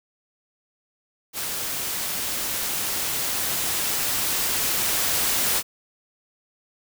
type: noise with level ramp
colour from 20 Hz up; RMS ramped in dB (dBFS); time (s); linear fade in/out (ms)
white; -29 to -22; 1.33-5.63; 50
effects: none